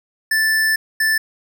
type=tone bursts at uneven times; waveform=square; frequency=1760 Hz; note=A6; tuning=in tune; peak=-15 dBFS; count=2; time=0.31-0.76 / 1-1.18 s; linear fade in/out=5 ms; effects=none